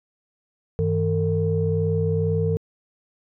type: tone cluster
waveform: sine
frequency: 97.4 / 159.6 / 451.5 Hz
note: G2 / D#3 / A4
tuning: -11 / +44 / +45 cents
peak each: -23 dBFS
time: 0.79-2.57 s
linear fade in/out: 0 ms
effects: tanh soft clip ceiling -10 dBFS